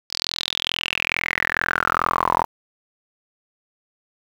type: tone with band-pass filter sweep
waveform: sawtooth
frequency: 42.31 Hz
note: E1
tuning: 46 cents sharp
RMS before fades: -23 dBFS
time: 0.09-2.46 s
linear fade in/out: 50 ms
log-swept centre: 4900 to 900 Hz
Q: 7.7
effects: 7-bit